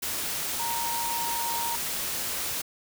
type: tone in noise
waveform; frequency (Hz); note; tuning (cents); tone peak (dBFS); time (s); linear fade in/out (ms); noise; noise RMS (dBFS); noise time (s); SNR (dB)
sine; 932.3; A#5; 0; -30; 0.59-1.76; 10; white; -31; 0.02-2.62; -2
effects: none